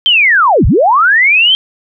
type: linear two-way sweep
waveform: sine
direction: down then up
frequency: 3194 to 30.87 to 3194 Hz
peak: -5 dBFS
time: 0.06-1.55 s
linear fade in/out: 0 ms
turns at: 0.66 s
effects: none